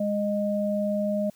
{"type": "tone pair together", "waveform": "sine", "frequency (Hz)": [205.8, 616.7], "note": ["G#3", "D#5"], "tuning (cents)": [-16, -16], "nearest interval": "octave + perfect fifth", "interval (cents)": 1900, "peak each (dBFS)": -26, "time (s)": [0, 1.3], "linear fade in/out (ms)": 5, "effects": ["white hiss -60 dBFS RMS until 1.35 s"]}